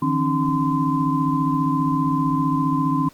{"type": "tone cluster", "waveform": "sine", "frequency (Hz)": [153.6, 168.7, 268.6, 303, 1028], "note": ["D#3", "E3", "C4", "D#4", "C6"], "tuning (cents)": [-22, 40, 46, -46, -31], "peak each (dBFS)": [-24, -30, -21, -27, -23], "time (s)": [0.02, 3.09], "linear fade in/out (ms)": 5, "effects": ["pink hiss -51 dBFS RMS until 3.13 s", "Opus 32 kbps"]}